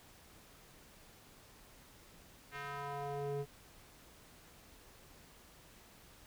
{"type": "tone with band-pass filter sweep", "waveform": "square", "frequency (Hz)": 142.1, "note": "C#3", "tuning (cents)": 43, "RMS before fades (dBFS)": -41, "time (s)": [2.51, 3.46], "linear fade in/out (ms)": 50, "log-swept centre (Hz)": [1900, 340], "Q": 1.7, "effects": ["pink hiss -60 dBFS RMS until 6.26 s"]}